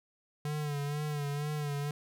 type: tone with vibrato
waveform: square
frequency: 146.83 Hz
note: D3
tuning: in tune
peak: -33 dBFS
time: 0.45-1.91 s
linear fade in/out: 2 ms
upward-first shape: sine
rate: 2.1 Hz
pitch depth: 51 cents each way
effects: none